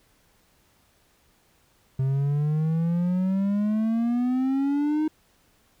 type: exponential sweep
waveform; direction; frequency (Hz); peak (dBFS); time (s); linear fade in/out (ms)
triangle; up; 131.2 to 313.2; -19; 1.99-5.08; 5
effects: pink hiss -63 dBFS RMS until 5.8 s